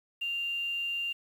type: tone with quantisation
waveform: sine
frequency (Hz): 2787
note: F7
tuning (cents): -4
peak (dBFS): -30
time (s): 0.21-1.13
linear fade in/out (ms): 10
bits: 9
effects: none